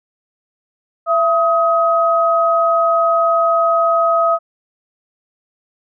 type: tone pair together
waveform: sine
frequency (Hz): 669.6 / 1264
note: E5 / D#6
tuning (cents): +27 / +27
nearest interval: major seventh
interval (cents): 1100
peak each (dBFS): -14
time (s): 1.06-4.39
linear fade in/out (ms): 50
effects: none